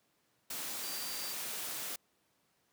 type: tone in noise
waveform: sine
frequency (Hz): 4699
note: D8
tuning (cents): 0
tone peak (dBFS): -44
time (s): 0.83-1.33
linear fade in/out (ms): 5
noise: white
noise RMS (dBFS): -40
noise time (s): 0.5-1.96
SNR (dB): -7
effects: pink hiss -74 dBFS RMS until 2.72 s + high-pass 150 Hz 12 dB/octave